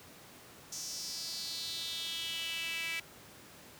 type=tone with high-pass filter sweep; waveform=sawtooth; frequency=329.6 Hz; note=E4; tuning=in tune; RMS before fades=-39 dBFS; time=0.72-3 s; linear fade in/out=5 ms; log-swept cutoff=6000 to 2300 Hz; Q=4.8; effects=pink hiss -54 dBFS RMS until 3.79 s + high-pass 100 Hz 12 dB/octave